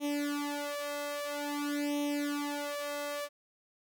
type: tone with flanger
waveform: sawtooth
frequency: 290 Hz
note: D4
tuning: 22 cents flat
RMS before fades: -35 dBFS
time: 0-3.29 s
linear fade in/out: 50 ms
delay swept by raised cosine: 0.32 to 1.92 ms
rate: 0.5 Hz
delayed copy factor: +1
effects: none